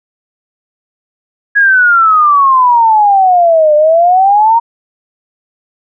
sine exponential two-way sweep, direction down then up, 1672 to 594 to 941 Hz, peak -4 dBFS, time 1.55-4.6 s, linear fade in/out 20 ms, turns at 3.75 s, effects none

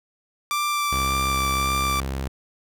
sawtooth tone with vibrato, 1174.7 Hz, D6, in tune, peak -18 dBFS, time 0.51-2 s, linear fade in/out 0 ms, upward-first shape sine, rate 1.8 Hz, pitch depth 10 cents each way
sawtooth tone, 67 Hz, C2, 42 cents sharp, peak -22 dBFS, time 0.92-2.28 s, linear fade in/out 5 ms
effects none

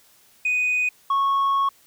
sine tone pair in turn, 2489 / 1102 Hz, D#7 / C#6, 0 / -11 cents, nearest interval octave + major second, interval 1411 cents, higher first, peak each -17 / -15 dBFS, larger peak second, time 0.45-0.89 / 1.1-1.69 s, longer second, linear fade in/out 5 ms, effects tanh soft clip ceiling -17 dBFS + white hiss -56 dBFS RMS until 1.86 s

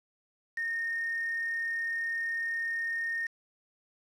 sine tone with quantisation, 1839 Hz, A#6, 24 cents flat, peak -30 dBFS, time 0.57-3.27 s, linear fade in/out 5 ms, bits 7, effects low-pass 6000 Hz 12 dB/octave

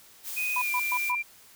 blue noise, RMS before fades -36 dBFS, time 0.23-1.13 s, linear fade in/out 50 ms
sine tone with pitch glide, 2489 to 2374 Hz, D#7 to D7, 0 to +18 cents, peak -27 dBFS, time 0.36-1.23 s, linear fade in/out 20 ms, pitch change -82 cents, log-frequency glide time 0.6-0.7 s
sine tone bursts, 992 Hz, B5, 7 cents sharp, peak -26 dBFS, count 4, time 0.56-1.152 s, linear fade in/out 5 ms, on 58 ms, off 120 ms
effects white hiss -54 dBFS RMS until 1.55 s

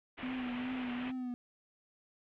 white low-pass noise, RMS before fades -46 dBFS, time 0.17-1.12 s, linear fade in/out 20 ms, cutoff 3000 Hz, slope 48 dB/octave
triangle tone with vibrato, 251 Hz, B3, 28 cents sharp, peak -34 dBFS, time 0.23-1.34 s, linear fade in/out 0 ms, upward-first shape triangle, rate 2.5 Hz, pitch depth 55 cents each way
effects none

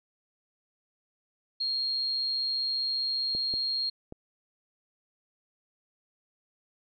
sine tone, 4245 Hz, C8, 24 cents sharp, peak -27 dBFS, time 1.6-3.9 s, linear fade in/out 10 ms
clicks, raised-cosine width 2 ms, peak -27 dBFS, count 3, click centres 3.35 / 3.539 / 4.124 s
effects none

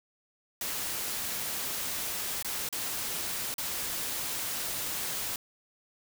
white noise with dropouts, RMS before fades -34 dBFS, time 0.61-5.36 s, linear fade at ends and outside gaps 2 ms, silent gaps 2.426-2.446 / 2.689-2.726 / 3.541-3.581 s, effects none

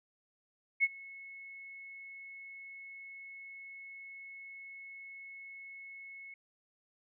sine tone with ADSR envelope, 2191 Hz, C#7, 21 cents flat, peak -22 dBFS, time 0.8-6.34 s, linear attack 35 ms, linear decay 39 ms, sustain -24 dB, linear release 3 ms, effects none

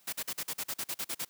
white noise bursts, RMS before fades -35 dBFS, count 12, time 0.07-1.25 s, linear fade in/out 10 ms, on 58 ms, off 44 ms, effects white hiss -64 dBFS RMS until 1.29 s + high-pass 100 Hz 12 dB/octave

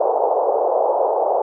pink band-pass noise, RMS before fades -18 dBFS, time 0-1.42 s, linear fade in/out 5 ms, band 440 to 880 Hz, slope 48 dB/octave, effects none

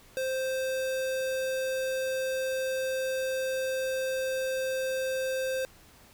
square tone, 523.3 Hz, C5, in tune, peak -29 dBFS, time 0.17-5.65 s, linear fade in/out 0 ms, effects pink hiss -56 dBFS RMS until 6.13 s

